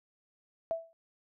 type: tone with exponential decay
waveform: sine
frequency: 659.3 Hz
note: E5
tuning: in tune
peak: -26 dBFS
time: 0.71-0.93 s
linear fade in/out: 0 ms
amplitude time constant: 47 ms
effects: none